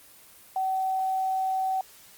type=tone with quantisation; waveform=sine; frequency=760 Hz; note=F#5; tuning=46 cents sharp; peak=-24 dBFS; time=0.56-1.81 s; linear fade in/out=2 ms; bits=9; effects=white hiss -52 dBFS RMS until 2.17 s + Opus 24 kbps